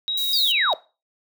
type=tone with vibrato; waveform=sine; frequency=3807 Hz; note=A#7; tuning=36 cents sharp; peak=-22 dBFS; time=0.08-0.73 s; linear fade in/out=0 ms; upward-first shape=triangle; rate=2.5 Hz; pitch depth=17 cents each way
type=noise; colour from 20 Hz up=violet; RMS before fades=-30 dBFS; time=0.17-0.52 s; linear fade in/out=5 ms
type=linear sweep; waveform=sine; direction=down; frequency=4978 to 540 Hz; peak=-19 dBFS; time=0.33-0.74 s; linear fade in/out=2 ms
effects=noise-tail reverb RT60 0.3 s tail -18 dB re dry